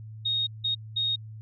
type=tone bursts at uneven times; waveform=sine; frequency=3729 Hz; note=A#7; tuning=in tune; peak=-24 dBFS; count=3; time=0.25-0.47 / 0.64-0.75 / 0.96-1.16 s; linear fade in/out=10 ms; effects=added 109 Hz sine -39 dBFS peak until 1.41 s